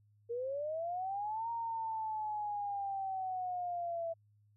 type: linear two-way sweep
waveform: sine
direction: up then down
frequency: 459.3 to 932.3 to 660 Hz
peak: -35 dBFS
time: 0.29-4.14 s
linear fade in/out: 20 ms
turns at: 1.5 s
effects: added 104 Hz sine -65 dBFS peak until 4.56 s